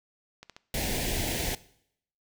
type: clicks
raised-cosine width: 0.2 ms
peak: -27 dBFS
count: 6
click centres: 0.43 / 0.497 / 0.565 / 1.194 / 1.347 / 1.4 s
type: band-stop noise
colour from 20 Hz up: pink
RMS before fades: -30 dBFS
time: 0.74-1.55 s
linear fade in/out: 2 ms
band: 870 to 1700 Hz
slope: 48 dB/octave
effects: noise-tail reverb RT60 0.7 s tail -19 dB re dry